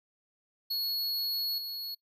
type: tone with level steps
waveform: square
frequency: 4349 Hz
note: C#8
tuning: 34 cents flat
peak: -30 / -36 dBFS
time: 0.7-1.95 s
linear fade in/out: 10 ms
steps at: 1.58 s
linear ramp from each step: 2 ms
effects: noise-tail reverb RT60 0.1 s tail -23 dB re dry